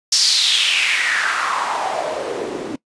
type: noise with band-pass filter sweep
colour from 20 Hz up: white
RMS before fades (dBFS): -19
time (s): 0.12-2.76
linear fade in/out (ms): 5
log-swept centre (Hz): 5400 to 290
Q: 3.9
effects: noise-tail reverb RT60 0.1 s tail -20 dB re dry + resampled to 22050 Hz